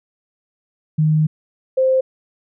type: tone pair in turn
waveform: sine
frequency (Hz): 154.9 / 522.7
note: D#3 / C5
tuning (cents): -7 / -2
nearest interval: octave + major sixth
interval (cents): 2105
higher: second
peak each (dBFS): -12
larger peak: neither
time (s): 0.98-1.27 / 1.77-2.01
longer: first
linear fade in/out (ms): 10
effects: none